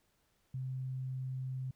sine tone, 130.2 Hz, C3, 8 cents flat, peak -36 dBFS, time 0.54-1.71 s, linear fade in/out 5 ms, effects pink hiss -75 dBFS RMS until 1.75 s

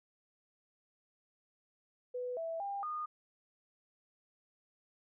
sine tone with pitch steps, 496.3 / 658 / 799 / 1225 Hz, B4 / E5 / G5 / D#6, +8 / -3 / +33 / -27 cents, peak -36 dBFS, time 2.14-3.06 s, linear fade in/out 10 ms, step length 230 ms, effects none

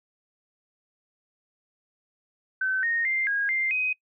sine tone with pitch steps, 1530 / 1855 / 2095 / 1636 / 2096 / 2514 Hz, G6 / A#6 / C7 / G#6 / C7 / D#7, -42 / -9 / +2 / -26 / +2 / +17 cents, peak -23 dBFS, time 2.61-3.93 s, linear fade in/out 5 ms, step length 220 ms, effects noise-tail reverb RT60 0.1 s tail -24 dB re dry

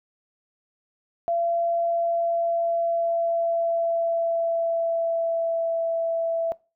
sine tone with pitch glide, 680 to 663.3 Hz, F5 to E5, -46 to +11 cents, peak -21 dBFS, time 1.28-6.52 s, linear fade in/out 0 ms, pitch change -43 cents, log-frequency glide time 1.64-5.82 s, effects noise-tail reverb RT60 0.3 s tail -22 dB re dry

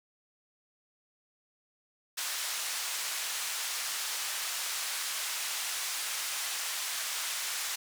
white band-pass noise, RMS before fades -35 dBFS, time 2.17-7.76 s, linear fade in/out 10 ms, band 980 to 9000 Hz, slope 12 dB/octave, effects none

